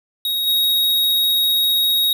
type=tone with level steps; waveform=square; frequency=3777 Hz; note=A#7; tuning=22 cents sharp; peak=-19 / -15 dBFS; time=0.25-2.13 s; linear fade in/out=2 ms; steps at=0.46 s; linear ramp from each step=20 ms; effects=none